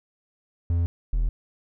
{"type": "tone pair in turn", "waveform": "triangle", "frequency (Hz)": [85.2, 40.65], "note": ["F2", "E1"], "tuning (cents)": [-42, -23], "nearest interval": "octave + minor second", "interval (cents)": 1281, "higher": "first", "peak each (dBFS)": -18, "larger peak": "neither", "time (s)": [[0.7, 0.86], [1.13, 1.29]], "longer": "neither", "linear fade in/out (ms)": 0, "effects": []}